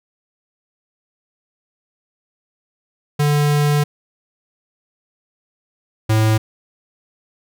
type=tone pair in turn; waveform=square; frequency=146.83 / 109.52 Hz; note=D3 / A2; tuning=0 / -8 cents; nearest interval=perfect fourth; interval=508 cents; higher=first; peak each=-14 / -13 dBFS; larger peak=second; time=3.19-3.84 / 6.09-6.38 s; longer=first; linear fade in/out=10 ms; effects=none